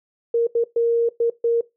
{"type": "tone bursts at uneven times", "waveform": "sine", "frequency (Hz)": 466.2, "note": "A#4", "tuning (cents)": 0, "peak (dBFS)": -15, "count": 5, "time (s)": [[0.34, 0.47], [0.55, 0.64], [0.76, 1.09], [1.2, 1.3], [1.44, 1.61]], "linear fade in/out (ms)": 5, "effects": ["noise-tail reverb RT60 0.2 s tail -20 dB re dry"]}